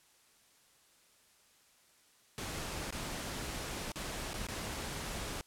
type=noise with dropouts; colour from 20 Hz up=pink; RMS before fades=-40 dBFS; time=2.38-5.41 s; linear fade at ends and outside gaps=0 ms; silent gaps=2.906-2.925 / 3.919-3.958 / 4.333-4.341 / 4.468-4.486 s; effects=white hiss -66 dBFS RMS until 5.46 s + low-pass 11000 Hz 12 dB/octave